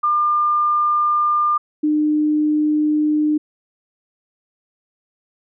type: tone pair in turn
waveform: sine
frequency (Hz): 1200 / 302.6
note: D6 / D#4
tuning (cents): +37 / -48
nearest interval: 2 octaves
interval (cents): 2385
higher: first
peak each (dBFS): -14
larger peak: neither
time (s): 0.03-1.58 / 1.83-3.38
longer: neither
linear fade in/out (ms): 10
effects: none